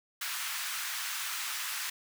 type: high-pass noise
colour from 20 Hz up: pink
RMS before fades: -36 dBFS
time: 0.21-1.9 s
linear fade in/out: 5 ms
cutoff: 1200 Hz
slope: 24 dB/octave
effects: none